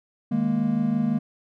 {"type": "chord", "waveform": "triangle", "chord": "D# suspended fourth", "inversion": "none", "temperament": "just", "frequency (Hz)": [155.56, 207.4, 233.3], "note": ["D#3", "G#3", "A#3"], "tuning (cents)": [0, -2, 2], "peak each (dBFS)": [-27, -23, -21], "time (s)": [0.31, 1.19], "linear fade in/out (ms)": 10, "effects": []}